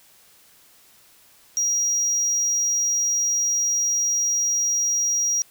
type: tone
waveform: triangle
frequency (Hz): 5720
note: F8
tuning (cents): +41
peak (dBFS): -18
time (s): 1.57-5.42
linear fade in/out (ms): 0
effects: white hiss -54 dBFS RMS until 5.5 s